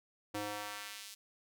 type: tone with high-pass filter sweep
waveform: square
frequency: 103.83 Hz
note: G#2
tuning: in tune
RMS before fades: -43 dBFS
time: 0.34-1.15 s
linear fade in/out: 10 ms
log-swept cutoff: 290 to 4800 Hz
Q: 0.82
effects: none